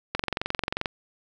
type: click train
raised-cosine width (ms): 0.3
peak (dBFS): -10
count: 17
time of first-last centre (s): 0.15-0.858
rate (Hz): 22.6
effects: none